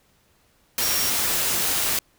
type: tone in noise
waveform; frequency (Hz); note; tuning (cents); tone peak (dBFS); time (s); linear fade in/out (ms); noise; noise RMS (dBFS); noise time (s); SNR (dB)
sine; 5588; F8; 0; -27; 0.82-1.1; 2; white; -23; 0.78-1.99; -7
effects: pink hiss -62 dBFS RMS until 2.18 s